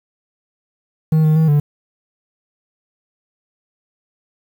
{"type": "tone with pitch steps", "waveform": "triangle", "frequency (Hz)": [157.5, 155.2, 159.4, 146.6], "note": ["D#3", "D#3", "D#3", "D3"], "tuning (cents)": [21, -4, 42, -3], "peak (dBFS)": -8, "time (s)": [1.12, 1.6], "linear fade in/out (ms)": 5, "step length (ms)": 120, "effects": ["7-bit"]}